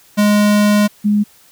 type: tone pair in turn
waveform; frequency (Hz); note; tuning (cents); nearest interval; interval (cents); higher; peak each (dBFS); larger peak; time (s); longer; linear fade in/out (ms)
square / sine; 207.7 / 207.7; G#3 / G#3; 0 / 0; unison; 0; neither; -10; neither; 0.17-0.88 / 1.04-1.24; first; 20
effects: white hiss -48 dBFS RMS until 1.51 s